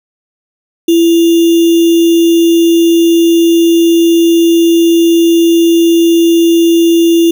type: tone with sample-and-hold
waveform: sine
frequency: 335.5 Hz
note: E4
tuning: 31 cents sharp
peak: -4 dBFS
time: 0.88-7.31 s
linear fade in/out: 5 ms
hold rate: 3150 Hz
effects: none